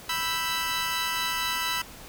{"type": "chord", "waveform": "15% pulse", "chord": "E minor", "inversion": "second", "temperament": "equal", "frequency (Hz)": [987.8, 1318.5, 1568], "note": ["B5", "E6", "G6"], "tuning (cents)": [0, 0, 0], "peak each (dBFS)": [-23, -24, -28], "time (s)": [0.09, 1.82], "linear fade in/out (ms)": 5, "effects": ["pink hiss -45 dBFS RMS until 2.08 s"]}